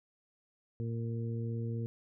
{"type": "harmonic tone", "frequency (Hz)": 115.4, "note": "A#2", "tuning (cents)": -17, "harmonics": [1, 2, 3, 4], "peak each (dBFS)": [-34, -41, -47, -45], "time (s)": [0.8, 1.86], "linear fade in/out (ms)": 0, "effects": []}